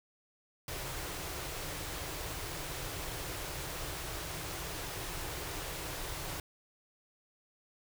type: band-stop noise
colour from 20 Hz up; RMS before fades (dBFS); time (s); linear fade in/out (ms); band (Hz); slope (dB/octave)
pink; -40; 0.68-6.4; 2; 180 to 280; 96
effects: none